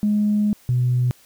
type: tone pair in turn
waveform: sine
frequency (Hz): 209 / 124.27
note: G#3 / B2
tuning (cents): +11 / +11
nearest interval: major sixth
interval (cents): 900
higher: first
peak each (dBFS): -15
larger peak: neither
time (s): 0.03-0.53 / 0.69-1.11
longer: first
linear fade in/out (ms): 0
effects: tanh soft clip ceiling -11 dBFS + white hiss -53 dBFS RMS until 1.25 s